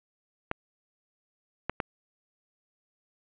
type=clicks; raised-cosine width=0.5 ms; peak=-13 dBFS; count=3; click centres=0.514 / 1.696 / 1.802 s; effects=resampled to 8000 Hz + 9-bit